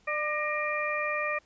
harmonic tone with a mistuned harmonic, 598 Hz, D5, 31 cents sharp, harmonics 1 / 2 / 3 / 4, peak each -33 / -33 / -33 / -33 dBFS, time 0.07-1.39 s, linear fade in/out 10 ms, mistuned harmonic 3, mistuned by +69 cents, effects pink hiss -64 dBFS RMS until 1.45 s + resampled to 16000 Hz

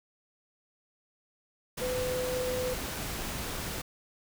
sine tone in noise, 504 Hz, B4, 35 cents sharp, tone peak -30 dBFS, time 1.81-2.74 s, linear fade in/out 10 ms, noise pink, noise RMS -36 dBFS, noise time 1.77-3.82 s, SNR +3 dB, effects none

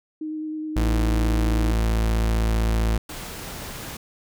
sine tone with vibrato, 310 Hz, D#4, 6 cents flat, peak -27 dBFS, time 0.21-1.72 s, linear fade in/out 5 ms, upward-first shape square, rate 9.6 Hz, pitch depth 10 cents each way
40% pulse tone, 55.5 Hz, A1, 16 cents sharp, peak -18 dBFS, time 0.76-2.98 s, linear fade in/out 5 ms
pink noise, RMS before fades -35 dBFS, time 3.09-3.97 s, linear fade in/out 5 ms
effects none

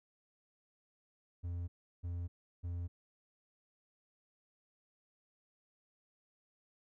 triangle tone bursts, 86.9 Hz, F2, 8 cents flat, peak -35 dBFS, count 3, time 1.43-2.88 s, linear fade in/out 20 ms, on 250 ms, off 350 ms, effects none

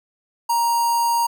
square tone with notch filter, 936 Hz, A#5, 7 cents sharp, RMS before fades -19 dBFS, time 0.49-1.27 s, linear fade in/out 10 ms, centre 3000 Hz, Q 1.7, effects none

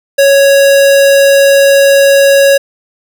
square tone, 554.4 Hz, C#5, in tune, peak -4 dBFS, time 0.18-2.58 s, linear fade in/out 10 ms, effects none

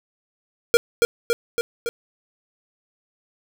square tone with echo, 469.5 Hz, A#4, 12 cents sharp, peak -11 dBFS, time 0.74-0.77 s, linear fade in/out 0 ms, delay 280 ms, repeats 4, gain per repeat -3 dB, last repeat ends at 1.89 s, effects none

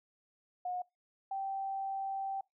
sine tone pair in turn, 723 / 778.9 Hz, F#5 / G5, -40 / -11 cents, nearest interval minor second, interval 129 cents, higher second, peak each -34 / -34 dBFS, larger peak neither, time 0.65-0.82 / 1.31-2.41 s, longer second, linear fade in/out 5 ms, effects noise-tail reverb RT60 0.2 s tail -24 dB re dry

